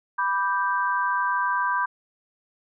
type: chord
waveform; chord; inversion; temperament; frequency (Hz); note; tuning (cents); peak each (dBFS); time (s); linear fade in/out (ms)
sine; G major; first; equal; 987.8 / 1174.7 / 1568; B5 / D6 / G6; 0 / 0 / 0; -24 / -28 / -26; 0.18-1.86; 10
effects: none